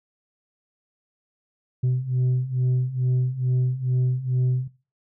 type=beating tone pair; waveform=sine; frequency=125.5 / 127.8 Hz; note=B2 / C3; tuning=+28 / -40 cents; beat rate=2.3 Hz; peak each=-23 / -20 dBFS; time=1.83-4.68 s; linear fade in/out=10 ms; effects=noise-tail reverb RT60 0.3 s tail -17 dB re dry + tanh soft clip ceiling -17 dBFS